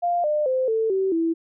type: tone with pitch steps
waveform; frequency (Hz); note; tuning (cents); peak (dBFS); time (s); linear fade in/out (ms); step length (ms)
sine; 698.5 / 601.1 / 517.3 / 445.1 / 383.1 / 329.6; F5 / D5 / C5 / A4 / G4 / E4; 0 / +40 / -20 / +20 / -40 / 0; -19; 0.02-1.34; 20; 220
effects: none

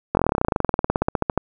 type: slowing click train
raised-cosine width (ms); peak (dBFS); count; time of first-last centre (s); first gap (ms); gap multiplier
1; -4; 29; 0.15-1.376; 21; 1.05
effects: none

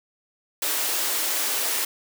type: high-pass noise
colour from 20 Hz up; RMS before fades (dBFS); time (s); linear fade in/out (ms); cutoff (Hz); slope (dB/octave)
white; -25; 0.62-1.85; 5; 280; 48
effects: none

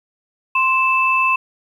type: tone pair together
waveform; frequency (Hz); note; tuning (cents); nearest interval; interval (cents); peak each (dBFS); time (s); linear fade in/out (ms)
sine; 1046.5 / 2637; C6 / E7; 0 / 0; octave + major third; 1600; -16; 0.55-1.36; 5
effects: 8-bit

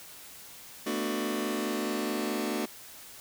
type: chord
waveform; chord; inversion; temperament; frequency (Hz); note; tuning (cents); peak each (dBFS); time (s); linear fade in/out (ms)
sawtooth; B minor seventh; third; just; 222.2 / 246.9 / 296.3 / 370.4; A3 / B3 / D4 / F#4; +17 / 0 / +15 / +2; -30 / -33 / -30 / -31; 0.86-2.66; 10
effects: white hiss -48 dBFS RMS until 3.2 s

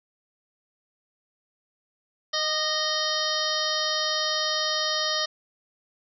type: harmonic tone with a mistuned harmonic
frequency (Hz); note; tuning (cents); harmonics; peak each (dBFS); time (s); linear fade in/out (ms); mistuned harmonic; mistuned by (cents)
620; D#5; -6; 1 / 2 / 3 / 5 / 6 / 7 / 8 / 9; -32 / -32 / -32 / -32 / -32 / -32 / -32 / -32; 2.33-5.26; 10; 2; -22
effects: none

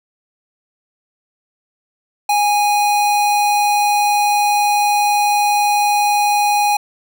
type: tone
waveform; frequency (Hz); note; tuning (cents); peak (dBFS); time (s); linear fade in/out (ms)
square; 826; G#5; -10; -13; 2.29-6.77; 5
effects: none

